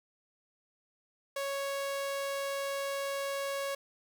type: tone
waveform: sawtooth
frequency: 554.4 Hz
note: C#5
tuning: in tune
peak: -29 dBFS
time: 1.36-3.75 s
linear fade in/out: 5 ms
effects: none